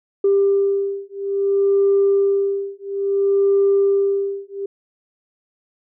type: beating tone pair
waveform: sine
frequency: 396.1 / 396.69 Hz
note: G4 / G4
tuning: +18 / +21 cents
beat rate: 0.59 Hz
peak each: -17 dBFS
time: 0.24-4.66 s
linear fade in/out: 5 ms
effects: tanh soft clip ceiling -8 dBFS